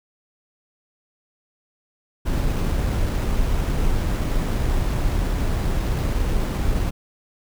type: noise with sample-and-hold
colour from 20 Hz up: brown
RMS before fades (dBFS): -21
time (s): 2.25-6.91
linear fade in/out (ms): 20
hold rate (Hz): 8820
effects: none